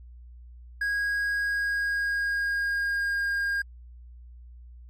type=tone with pitch glide; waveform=triangle; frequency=1644 to 1616.7 Hz; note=G#6 to G#6; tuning=-18 to -47 cents; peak=-23 dBFS; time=0.81-3.62 s; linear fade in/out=5 ms; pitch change=-29 cents; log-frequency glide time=1.35-3.31 s; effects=added 60 Hz sine -44 dBFS peak until 4.89 s + AAC 64 kbps